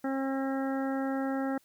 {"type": "harmonic tone", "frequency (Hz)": 269, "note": "C4", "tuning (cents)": 48, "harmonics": [1, 2, 3, 4, 5, 6, 7], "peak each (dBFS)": [-30, -36, -38, -51, -42, -45, -47], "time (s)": [0.04, 1.58], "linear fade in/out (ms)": 5, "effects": ["white hiss -66 dBFS RMS until 1.64 s"]}